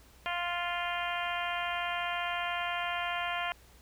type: harmonic tone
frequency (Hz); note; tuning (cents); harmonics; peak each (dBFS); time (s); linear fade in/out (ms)
349.2; F4; 0; 2 / 3 / 4 / 5 / 6 / 7 / 8 / 9; -36 / -38 / -39 / -40 / -41 / -41 / -42 / -43; 0.26-3.52; 0
effects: added 60 Hz sine -58 dBFS peak until 3.81 s + pink hiss -60 dBFS RMS until 3.81 s